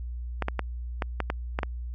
clicks, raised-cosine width 0.5 ms, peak -12 dBFS, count 8, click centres 0.423 / 0.484 / 0.593 / 1.022 / 1.203 / 1.301 / 1.589 / 1.632 s, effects added 60 Hz sine -32 dBFS peak until 1.94 s

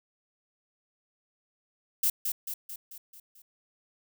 violet noise with echo, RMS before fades -25 dBFS, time 2.03-2.1 s, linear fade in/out 5 ms, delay 220 ms, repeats 6, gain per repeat -5 dB, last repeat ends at 3.42 s, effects none

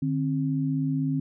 sine tone pair together, 150.6 / 266.6 Hz, D3 / C4, +44 / +33 cents, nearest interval minor seventh, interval 989 cents, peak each -26 dBFS, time 0.02-1.2 s, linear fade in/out 5 ms, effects none

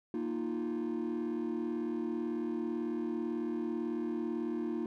triangle chord, Bb suspended fourth, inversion none, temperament equal, 233.1 / 311.1 / 349.2 Hz, Bb3 / Eb4 / F4, 0 / 0 / 0 cents, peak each -34 dBFS, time 0.14-4.86 s, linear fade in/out 2 ms, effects tanh soft clip ceiling -27 dBFS

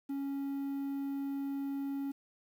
triangle tone with quantisation, 277.2 Hz, C#4, in tune, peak -32 dBFS, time 0.09-2.12 s, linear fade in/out 10 ms, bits 10, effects none

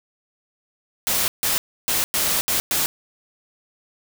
white noise bursts at uneven times, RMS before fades -21 dBFS, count 6, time 1.07-1.28 / 1.43-1.58 / 1.88-2.04 / 2.14-2.41 / 2.48-2.6 / 2.71-2.86 s, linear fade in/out 0 ms, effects none

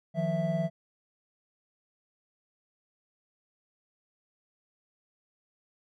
triangle tone cluster, 157.7 / 177.1 / 660 Hz, D#3 / F3 / E5, +24 / +24 / +2 cents, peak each -29 dBFS, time 0.14-0.7 s, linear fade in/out 50 ms, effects none

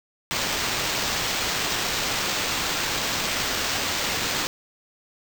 white noise with sample-and-hold, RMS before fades -26 dBFS, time 0.31-4.47 s, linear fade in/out 0 ms, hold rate 11025 Hz, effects none

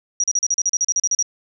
sine tone bursts, 5760 Hz, F#8, 47 cents flat, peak -15 dBFS, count 14, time 0.2-1.226 s, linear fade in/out 2 ms, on 38 ms, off 38 ms, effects none

